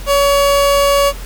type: tone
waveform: 30% pulse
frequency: 564 Hz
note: C#5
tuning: 30 cents sharp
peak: -7 dBFS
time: 0.06-1.13 s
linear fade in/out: 50 ms
effects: added 44 Hz sine -25 dBFS peak until 1.25 s + pink hiss -34 dBFS RMS until 1.25 s